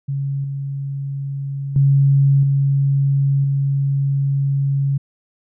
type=tone with level steps; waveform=sine; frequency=138.59 Hz; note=C#3; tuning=in tune; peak=-19 / -22 / -10 / -13 / -15 dBFS; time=0.08-4.98 s; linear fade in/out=10 ms; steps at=0.44 / 1.76 / 2.43 / 3.44 s; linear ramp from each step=2 ms; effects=none